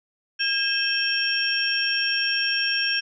sine tone cluster, 1622 / 2617 / 3163 / 5530 Hz, G#6 / E7 / G7 / F8, -41 / -13 / +15 / -18 cents, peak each -26 / -27 / -29 / -25 dBFS, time 0.39-3.01 s, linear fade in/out 20 ms, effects none

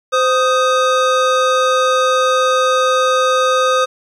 square tone pair together, 517 / 1246.4 Hz, C5 / D#6, -21 / +3 cents, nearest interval octave + minor third, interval 1524 cents, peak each -15 dBFS, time 0.12-3.86 s, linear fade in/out 20 ms, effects low-pass 6000 Hz 12 dB/octave + 8-bit

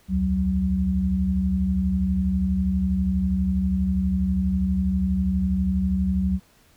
sine tone cluster, 68.3 / 80.6 / 188 Hz, C#2 / E2 / F#3, -25 / -38 / +28 cents, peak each -26 / -28 / -21 dBFS, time 0.08-6.4 s, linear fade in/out 50 ms, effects pink hiss -58 dBFS RMS until 6.76 s

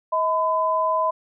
sine tone pair together, 637 / 1009.9 Hz, D#5 / B5, +41 / +38 cents, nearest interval minor sixth, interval 797 cents, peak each -23 / -20 dBFS, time 0.12-1.11 s, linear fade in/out 10 ms, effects none

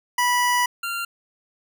25% pulse tone pair in turn, 980 / 1385.9 Hz, B5 / F6, -14 / -14 cents, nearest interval tritone, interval 600 cents, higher second, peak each -14 / -22 dBFS, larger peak first, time 0.18-0.66 / 0.83-1.05 s, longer first, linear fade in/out 5 ms, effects none

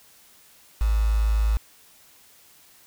sine tone with quantisation, 53.9 Hz, A1, 35 cents flat, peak -18 dBFS, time 0.81-1.57 s, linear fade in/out 0 ms, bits 6, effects white hiss -54 dBFS RMS until 2.86 s

